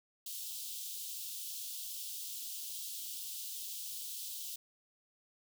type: high-pass noise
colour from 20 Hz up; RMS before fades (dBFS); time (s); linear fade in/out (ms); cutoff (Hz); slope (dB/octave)
white; -43; 0.26-4.56; 5; 3000; 48
effects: none